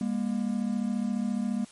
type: tone pair together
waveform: triangle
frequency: 202.8 / 237.3 Hz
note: G#3 / A#3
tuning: -41 / +31 cents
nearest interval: minor third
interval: 272 cents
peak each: -27 dBFS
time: 0.01-1.65 s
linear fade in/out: 2 ms
effects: white hiss -53 dBFS RMS until 1.71 s + MP3 48 kbps